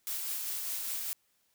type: noise with tremolo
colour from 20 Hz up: blue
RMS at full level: -35 dBFS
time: 0.07-1.13 s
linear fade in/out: 0 ms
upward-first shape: sine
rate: 5 Hz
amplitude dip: 25%
effects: white hiss -73 dBFS RMS until 1.54 s